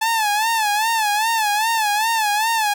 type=tone with vibrato; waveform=sawtooth; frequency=869 Hz; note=A5; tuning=22 cents flat; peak=-13 dBFS; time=0.01-2.74 s; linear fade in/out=10 ms; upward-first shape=sine; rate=2.5 Hz; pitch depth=100 cents each way; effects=none